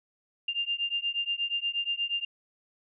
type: beating tone pair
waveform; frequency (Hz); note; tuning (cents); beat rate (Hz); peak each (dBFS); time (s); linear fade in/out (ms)
sine; 2794 / 2802.4; F7 / F7; 0 / +5; 8.4; -31; 0.48-2.25; 5
effects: none